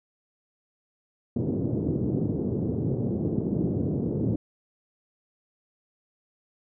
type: band-pass noise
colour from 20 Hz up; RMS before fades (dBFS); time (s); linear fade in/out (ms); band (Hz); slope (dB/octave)
pink; -27; 1.36-4.36; 5; 100 to 400; 24
effects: none